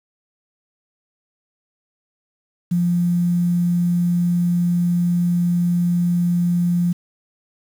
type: tone with quantisation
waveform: sine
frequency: 174.61 Hz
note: F3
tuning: in tune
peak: -15 dBFS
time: 2.71-6.93 s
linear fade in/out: 10 ms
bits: 7
effects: none